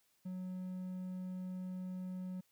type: tone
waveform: triangle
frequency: 184.1 Hz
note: F#3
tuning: 8 cents flat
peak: -38 dBFS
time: 0.25-2.41 s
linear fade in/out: 10 ms
effects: white hiss -75 dBFS RMS until 2.51 s